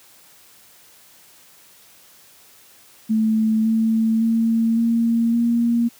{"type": "tone with pitch steps", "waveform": "sine", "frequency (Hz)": [219.6, 223.3, 227.1, 230.9, 234.8], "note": ["A3", "A3", "A#3", "A#3", "A#3"], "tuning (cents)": [-3, 26, -45, -16, 13], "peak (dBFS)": -15, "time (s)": [3.09, 5.89], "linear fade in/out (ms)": 20, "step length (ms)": 560, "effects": ["white hiss -50 dBFS RMS until 5.99 s", "high-pass 80 Hz 12 dB/octave"]}